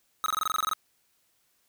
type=tone bursts; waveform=square; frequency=1274 Hz; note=D#6; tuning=41 cents sharp; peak=-25 dBFS; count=12; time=0.24-0.734 s; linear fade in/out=0 ms; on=21 ms; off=22 ms; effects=white hiss -70 dBFS RMS until 1.68 s